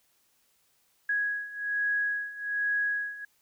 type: beating tone pair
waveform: sine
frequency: 1661.2 / 1662.4 Hz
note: G#6 / G#6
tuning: 0 / +1 cents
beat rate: 1.2 Hz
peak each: -32 / -29 dBFS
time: 1.09-3.25 s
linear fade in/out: 5 ms
effects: white hiss -69 dBFS RMS until 3.41 s